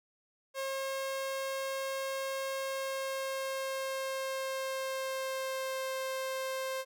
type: tone with pitch glide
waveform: sawtooth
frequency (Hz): 538 to 526.9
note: C5 to C5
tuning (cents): +48 to +12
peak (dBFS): -30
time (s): 0.54-6.85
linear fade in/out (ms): 50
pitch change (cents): -36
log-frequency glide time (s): 2.59-5.9
effects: none